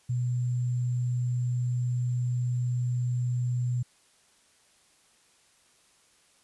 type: tone with sample-and-hold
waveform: sine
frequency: 123.47 Hz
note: B2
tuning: in tune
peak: -25 dBFS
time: 0.09-3.83 s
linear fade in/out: 10 ms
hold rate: 7350 Hz
effects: white hiss -63 dBFS RMS until 6.43 s + resampled to 24000 Hz